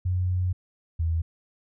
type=tone pair in turn; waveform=sine; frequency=91 / 82.03 Hz; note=F#2 / E2; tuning=-28 / -8 cents; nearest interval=major second; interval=180 cents; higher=first; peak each=-22 dBFS; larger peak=neither; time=0.05-0.53 / 0.99-1.22 s; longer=first; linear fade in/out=10 ms; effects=none